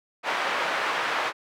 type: band-pass noise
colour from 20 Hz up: pink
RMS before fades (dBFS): -27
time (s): 0.23-1.33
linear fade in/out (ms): 50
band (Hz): 790 to 2200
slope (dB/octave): 12
effects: none